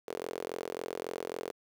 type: tone with high-pass filter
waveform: sawtooth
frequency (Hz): 43.65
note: F1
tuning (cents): 0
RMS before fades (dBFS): -39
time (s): 0.07-1.52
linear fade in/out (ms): 20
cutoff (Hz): 440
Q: 4
effects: 10-bit